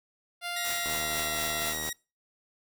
10% pulse tone with pitch glide, 698.5 to 682.2 Hz, F5 to F5, 0 to -41 cents, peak -24 dBFS, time 0.41-1.75 s, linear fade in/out 50 ms, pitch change -41 cents, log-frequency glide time 0.6-1.34 s
10% pulse tone, 1898 Hz, A#6, 31 cents sharp, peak -24 dBFS, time 0.56-1.93 s, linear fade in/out 5 ms
white noise with tremolo, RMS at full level -35 dBFS, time 0.64-1.9 s, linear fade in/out 10 ms, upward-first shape triangle, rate 4.1 Hz, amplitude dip 70%
click train, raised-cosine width 1 ms, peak -25 dBFS, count 81, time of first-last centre 0.86-1.89 s, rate 77.7 Hz
effects noise-tail reverb RT60 0.3 s tail -25 dB re dry

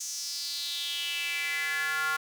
square tone with high-pass filter sweep, 155.56 Hz, D#3, in tune, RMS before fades -32 dBFS, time 0-2.17 s, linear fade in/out 10 ms, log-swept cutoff 6400 to 1300 Hz, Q 4.8, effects none

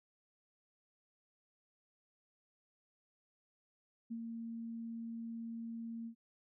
sine tone with ADSR envelope, 229.5 Hz, A#3, 27 cents flat, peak -38 dBFS, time 4.1-6.15 s, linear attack 17 ms, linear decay 66 ms, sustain -3 dB, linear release 86 ms, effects none

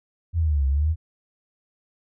sine linear two-way sweep, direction down then up, 86.5 to 66.4 to 82.9 Hz, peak -18 dBFS, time 0.33-0.96 s, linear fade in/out 50 ms, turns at 0.67 s, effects none

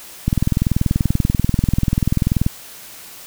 click train, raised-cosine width 5 ms, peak -3 dBFS, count 46, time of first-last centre 0.28-2.464 s, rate 20.6 Hz, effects white hiss -38 dBFS RMS until 3.26 s

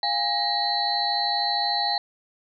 sine tone cluster, 704 / 817 / 1887 / 4048 / 4363 Hz, F5 / G#5 / A#6 / B7 / C#8, +14 / -29 / +21 / +42 / -28 cents, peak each -31 / -26 / -34 / -26 / -29 dBFS, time 0.03-1.98 s, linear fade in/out 2 ms, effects none

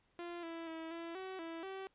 sawtooth tone with pitch steps, 345.7 / 331.4 / 324.3 / 334.6 / 377.8 / 329.9 / 384.4 Hz, F4 / E4 / E4 / E4 / F#4 / E4 / G4, -18 / +9 / -28 / +26 / +36 / +1 / -34 cents, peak -39 dBFS, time 0.19-1.87 s, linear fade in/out 0 ms, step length 240 ms, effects pink hiss -75 dBFS RMS until 1.94 s + resampled to 8000 Hz

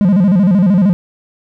triangle tone with vibrato, 190 Hz, F#3, 46 cents sharp, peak -5 dBFS, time 0.01-0.93 s, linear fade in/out 0 ms, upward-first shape square, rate 13 Hz, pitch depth 140 cents each way, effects none

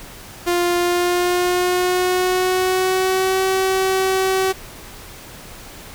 sawtooth tone with pitch glide, 350.4 to 379.9 Hz, F4 to F#4, +6 to +46 cents, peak -12 dBFS, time 0.46-4.53 s, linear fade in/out 20 ms, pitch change +140 cents, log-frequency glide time 0.76-3.44 s, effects pink hiss -38 dBFS RMS until 5.94 s

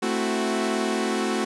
sawtooth chord, F# half-diminished seventh, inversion first, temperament equal, 220 / 261.6 / 329.6 / 370 Hz, A3 / C4 / E4 / F#4, 0 / 0 / 0 / 0 cents, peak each -23 / -26 / -28 / -23 dBFS, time 0.02-1.45 s, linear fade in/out 10 ms, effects resampled to 24000 Hz

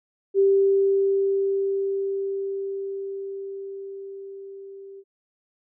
sine tone with level ramp, 392.2 Hz, G4, 1 cent sharp, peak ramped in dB -14 to -39 dBFS, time 0.34-5.04 s, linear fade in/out 50 ms, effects none

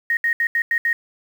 sine tone bursts at uneven times, 1864.7 Hz, A#6, in tune, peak -16 dBFS, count 6, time 0.1-0.17 / 0.24-0.33 / 0.4-0.47 / 0.55-0.62 / 0.71-0.78 / 0.85-0.93 s, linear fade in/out 2 ms, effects 7-bit

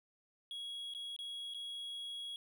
triangle tone with dropouts, 3322 Hz, G#7, in tune, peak -40 dBFS, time 0.51-2.36 s, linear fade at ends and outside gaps 1 ms, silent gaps 0.938-0.948 / 1.164-1.189 / 1.538-1.545 s, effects none

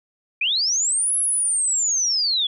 sine linear two-way sweep, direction up then down, 2349 to 11000 to 3324 Hz, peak -18 dBFS, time 0.41-2.47 s, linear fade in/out 5 ms, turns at 1.18 s, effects none

